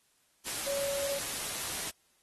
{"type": "tone in noise", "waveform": "sine", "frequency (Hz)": 560, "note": "C#5", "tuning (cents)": 18, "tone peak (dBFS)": -32, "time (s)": [0.66, 1.19], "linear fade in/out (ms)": 20, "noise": "white", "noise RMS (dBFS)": -36, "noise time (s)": [0.45, 1.91], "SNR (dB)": 1, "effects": ["white hiss -70 dBFS RMS until 2.22 s", "AAC 32 kbps"]}